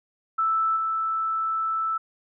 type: tone with level steps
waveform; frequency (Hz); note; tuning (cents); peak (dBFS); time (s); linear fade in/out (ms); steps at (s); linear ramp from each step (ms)
sine; 1318.5; E6; 0; -20 / -23; 0.38-1.98; 10; 0.76; 10
effects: none